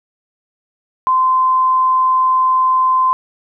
sine tone, 1034 Hz, C6, 21 cents flat, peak -10 dBFS, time 1.07-3.13 s, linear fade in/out 0 ms, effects none

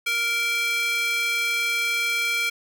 square tone with high-pass filter, 466.2 Hz, A#4, in tune, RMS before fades -24 dBFS, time 0.06-2.5 s, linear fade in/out 10 ms, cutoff 2100 Hz, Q 3.2, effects none

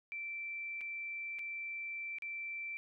sine tone with dropouts, 2339 Hz, D7, 8 cents flat, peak -39 dBFS, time 0.12-2.77 s, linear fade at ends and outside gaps 0 ms, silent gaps 0.809-0.813 / 1.387-1.392 / 2.185-2.222 s, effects none

